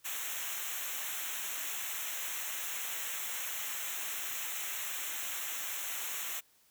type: noise with comb filter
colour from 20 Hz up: white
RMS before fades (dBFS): -38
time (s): 0.04-6.41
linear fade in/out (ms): 20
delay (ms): 0.21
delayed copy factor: -1
effects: white hiss -67 dBFS RMS until 6.7 s